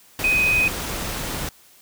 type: tone in noise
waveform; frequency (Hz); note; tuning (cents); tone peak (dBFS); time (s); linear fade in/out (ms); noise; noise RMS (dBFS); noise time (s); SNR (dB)
sine; 2507; D#7; +12; -16; 0.24-0.68; 2; pink; -28; 0.19-1.49; +9
effects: white hiss -52 dBFS RMS until 1.81 s